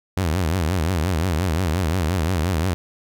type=tone with vibrato; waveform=sawtooth; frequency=85.6 Hz; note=F2; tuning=34 cents flat; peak=-15 dBFS; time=0.17-2.74 s; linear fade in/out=0 ms; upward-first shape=triangle; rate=5.7 Hz; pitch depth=250 cents each way; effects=none